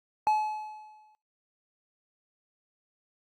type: tone with exponential decay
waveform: triangle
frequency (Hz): 856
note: A5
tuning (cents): -48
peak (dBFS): -18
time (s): 0.27-1.15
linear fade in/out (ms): 0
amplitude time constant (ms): 190
effects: noise-tail reverb RT60 0.3 s tail -26 dB re dry + Opus 48 kbps